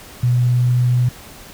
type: tone with pitch glide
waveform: sine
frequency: 122.9 to 123.61 Hz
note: B2 to B2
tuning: -8 to +2 cents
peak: -12 dBFS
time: 0.23-1.09 s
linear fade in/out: 5 ms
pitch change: +10 cents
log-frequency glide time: 0.47-0.69 s
effects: pink hiss -39 dBFS RMS until 1.53 s